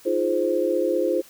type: chord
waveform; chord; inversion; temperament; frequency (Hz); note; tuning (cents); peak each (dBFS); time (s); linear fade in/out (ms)
sine; F minor seventh; third; just; 314.3 / 349.2 / 419.1 / 523.8; Eb4 / F4 / Ab4 / C5; +18 / 0 / +16 / +2; -28 / -24 / -27 / -23; 0.05-1.22; 20
effects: white hiss -50 dBFS RMS until 1.29 s